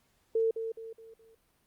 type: tone with echo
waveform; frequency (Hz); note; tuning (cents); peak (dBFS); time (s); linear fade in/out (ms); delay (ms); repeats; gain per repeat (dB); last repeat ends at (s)
sine; 450; A4; +39; -24; 0.35-0.51; 5; 210; 4; -8; 1.35
effects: pink hiss -71 dBFS RMS until 1.66 s + Opus 48 kbps